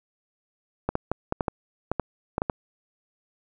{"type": "clicks", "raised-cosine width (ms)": 1, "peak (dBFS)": -10, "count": 11, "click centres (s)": [0.89, 0.954, 1.116, 1.324, 1.408, 1.482, 1.916, 1.997, 2.381, 2.419, 2.498], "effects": []}